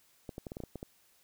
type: clicks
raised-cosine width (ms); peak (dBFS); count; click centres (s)
2; -27; 9; 0.292 / 0.381 / 0.468 / 0.519 / 0.569 / 0.603 / 0.637 / 0.757 / 0.829
effects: white hiss -67 dBFS RMS until 1.23 s